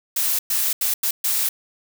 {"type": "noise bursts at uneven times", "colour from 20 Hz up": "blue", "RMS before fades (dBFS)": -21, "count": 5, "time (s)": [[0.16, 0.39], [0.5, 0.73], [0.81, 0.94], [1.03, 1.11], [1.24, 1.49]], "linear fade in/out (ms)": 5, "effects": []}